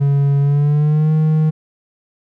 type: tone with pitch glide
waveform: triangle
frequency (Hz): 140.6 to 156.01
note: C#3 to D#3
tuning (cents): +25 to +5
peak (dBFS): -9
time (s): 0-1.51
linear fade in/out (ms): 20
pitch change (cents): +180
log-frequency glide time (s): 0.4-1.12
effects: none